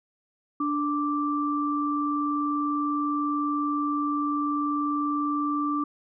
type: tone pair together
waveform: sine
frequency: 293.2 / 1172.8 Hz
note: D4 / D6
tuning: -3 / -3 cents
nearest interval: 2 octaves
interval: 2400 cents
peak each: -26 / -27 dBFS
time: 0.6-5.84 s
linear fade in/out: 5 ms
effects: none